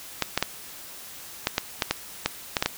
clicks, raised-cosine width 0.2 ms, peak -4 dBFS, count 11, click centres 0.223 / 0.376 / 0.426 / 1.471 / 1.581 / 1.822 / 1.91 / 2.26 / 2.568 / 2.625 / 2.66 s, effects white hiss -42 dBFS RMS until 2.77 s

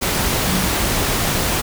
sine tone in noise, 184.8 Hz, F#3, 2 cents flat, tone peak -21 dBFS, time 0.45-0.68 s, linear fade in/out 20 ms, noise pink, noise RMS -19 dBFS, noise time 0.01-1.62 s, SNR -5 dB, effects none

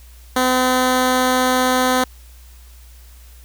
10% pulse tone, 254.9 Hz, C4, 45 cents flat, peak -6 dBFS, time 0.36-2.04 s, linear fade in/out 5 ms, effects added 60 Hz sine -40 dBFS peak until 3.44 s + white hiss -50 dBFS RMS until 3.44 s

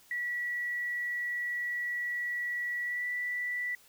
sine tone with pitch glide, 1940 to 1965.9 Hz, B6 to B6, -31 to -8 cents, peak -31 dBFS, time 0.11-3.75 s, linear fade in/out 2 ms, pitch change +23 cents, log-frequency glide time 2.83-3.06 s, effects white hiss -60 dBFS RMS until 3.88 s

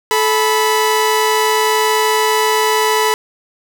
sawtooth tone pair together, 433 / 986.8 Hz, A4 / B5, -28 / -2 cents, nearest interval octave + major second, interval 1426 cents, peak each -11 dBFS, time 0.11-3.14 s, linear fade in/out 0 ms, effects none

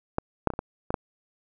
clicks, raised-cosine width 1 ms, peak -10 / -6 / -14 / -23 / -15 / -14 / -10 dBFS, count 7, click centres 0.184 / 0.473 / 0.503 / 0.537 / 0.591 / 0.905 / 0.942 s, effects none

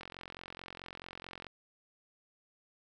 click train, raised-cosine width 0.3 ms, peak -28 dBFS, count 66, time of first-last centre 0.01-1.467 s, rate 44.6 Hz, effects none

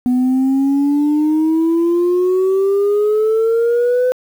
sine exponential sweep, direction up, 246.9 to 508 Hz, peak -9 dBFS, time 0.06-4.12 s, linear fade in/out 0 ms, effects tanh soft clip ceiling -10 dBFS + 7-bit

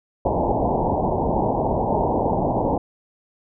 white low-pass noise, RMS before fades -21 dBFS, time 0.25-2.78 s, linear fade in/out 5 ms, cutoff 940 Hz, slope 96 dB/octave, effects none

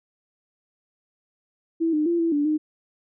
sine tone with pitch steps, 328.8 / 303.9 / 341.7 / 332.4 / 291 / 306.6 Hz, E4 / D#4 / F4 / E4 / D4 / D#4, -4 / -41 / -38 / +15 / -16 / -25 cents, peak -19 dBFS, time 1.8-2.58 s, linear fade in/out 20 ms, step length 130 ms, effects none

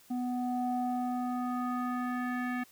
square tone with low-pass filter sweep, 248.1 Hz, B3, 8 cents sharp, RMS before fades -33 dBFS, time 0.1-2.64 s, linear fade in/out 10 ms, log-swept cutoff 550 to 2000 Hz, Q 3.3, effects white hiss -60 dBFS RMS until 2.71 s

